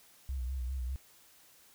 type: tone with vibrato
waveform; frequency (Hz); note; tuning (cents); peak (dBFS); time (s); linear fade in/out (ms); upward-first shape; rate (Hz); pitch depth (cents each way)
sine; 64; C2; -38; -33; 0.29-0.96; 0; sine; 5; 82
effects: white hiss -61 dBFS RMS until 1.74 s